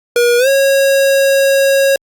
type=tone with pitch glide; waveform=square; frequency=479.3 to 547.4 Hz; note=A#4 to C#5; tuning=+48 to -22 cents; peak=-9 dBFS; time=0.16-1.96 s; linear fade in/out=2 ms; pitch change=+230 cents; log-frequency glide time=0.38-0.48 s; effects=Opus 48 kbps